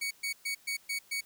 sawtooth tone bursts, 2238 Hz, C#7, 16 cents sharp, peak -28 dBFS, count 6, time 0.01-1.21 s, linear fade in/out 10 ms, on 100 ms, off 120 ms, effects white hiss -61 dBFS RMS until 1.25 s

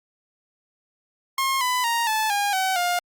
sawtooth tone with pitch steps, 1072 / 1000.2 / 933.2 / 870.7 / 812.4 / 758 / 707.3 Hz, C6 / B5 / A#5 / A5 / G#5 / F#5 / F5, +42 / +22 / +2 / -18 / -38 / +42 / +22 cents, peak -17 dBFS, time 1.38-2.99 s, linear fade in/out 2 ms, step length 230 ms, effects Opus 48 kbps

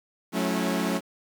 sawtooth tone cluster, 181.9 / 216.3 / 274.8 / 329.5 Hz, F#3 / A3 / C#4 / E4, -29 / -29 / -15 / -1 cents, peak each -25 / -25 / -26 / -30 dBFS, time 0.32-1.01 s, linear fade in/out 50 ms, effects 9-bit

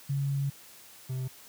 sine / triangle tone pair in turn, 139 / 129.35 Hz, C#3 / C3, +5 / -19 cents, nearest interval minor second, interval 124 cents, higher first, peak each -26 / -28 dBFS, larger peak first, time 0.09-0.5 / 1.09-1.28 s, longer first, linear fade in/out 10 ms, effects white hiss -52 dBFS RMS until 1.48 s + high-pass 80 Hz 12 dB/octave

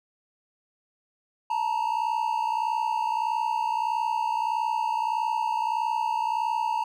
triangle tone pair together, 879.4 / 941 Hz, A5 / A#5, -1 / +16 cents, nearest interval minor second, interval 117 cents, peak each -25 dBFS, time 1.5-6.84 s, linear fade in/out 5 ms, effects none

